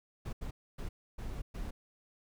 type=noise bursts at uneven times; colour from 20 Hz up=brown; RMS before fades=-39 dBFS; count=5; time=0.25-0.33 / 0.41-0.51 / 0.78-0.89 / 1.18-1.42 / 1.54-1.71 s; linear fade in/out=10 ms; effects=none